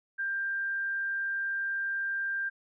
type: tone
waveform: sine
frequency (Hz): 1588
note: G6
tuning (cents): +22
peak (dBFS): -29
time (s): 0.18-2.5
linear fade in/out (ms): 20
effects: none